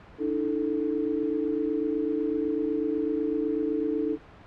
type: chord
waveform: sine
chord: D suspended second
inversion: none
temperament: equal with one note detuned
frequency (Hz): 293.7 / 321.7 / 440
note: D4 / E4 / A4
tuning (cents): 0 / -42 / 0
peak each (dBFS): -29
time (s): 0.18-4.18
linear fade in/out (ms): 50
effects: pink hiss -49 dBFS RMS until 4.46 s + low-pass 2000 Hz 12 dB/octave